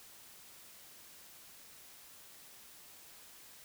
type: silence
effects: white hiss -56 dBFS RMS until 3.64 s